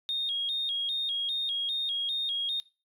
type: tone with vibrato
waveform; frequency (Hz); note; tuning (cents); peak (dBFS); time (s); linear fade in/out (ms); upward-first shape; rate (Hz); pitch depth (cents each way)
triangle; 3476; A7; -22; -25; 0.09-2.6; 0; square; 2.5; 100
effects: noise-tail reverb RT60 0.3 s tail -22 dB re dry + tanh soft clip ceiling -26 dBFS